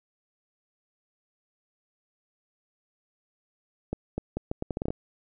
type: accelerating click train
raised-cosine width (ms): 2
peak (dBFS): -16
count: 11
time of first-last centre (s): 3.93-4.905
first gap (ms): 250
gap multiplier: 0.76
effects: none